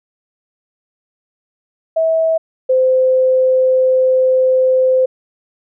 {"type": "tone pair in turn", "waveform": "sine", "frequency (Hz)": [648, 516.7], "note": ["E5", "C5"], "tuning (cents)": [-30, -22], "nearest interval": "major third", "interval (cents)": 392, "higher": "first", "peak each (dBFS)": [-11, -9], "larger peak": "second", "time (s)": [[1.96, 2.38], [2.69, 5.06]], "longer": "second", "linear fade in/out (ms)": 10, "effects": []}